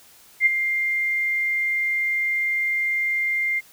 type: tone with ADSR envelope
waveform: sine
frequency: 2100 Hz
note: C7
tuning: 6 cents sharp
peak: -11 dBFS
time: 0.4-3.61 s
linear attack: 60 ms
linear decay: 18 ms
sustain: -9 dB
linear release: 29 ms
effects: white hiss -51 dBFS RMS until 3.72 s